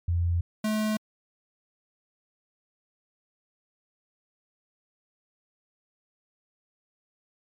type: tone pair in turn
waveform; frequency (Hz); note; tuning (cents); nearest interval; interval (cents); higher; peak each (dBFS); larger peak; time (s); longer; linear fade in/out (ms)
sine / square; 86 / 215.2; F2 / A3; -26 / -38; octave + major third; 1588; second; -22 / -25; first; 0.08-0.41 / 0.64-0.97; neither; 5
effects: MP3 96 kbps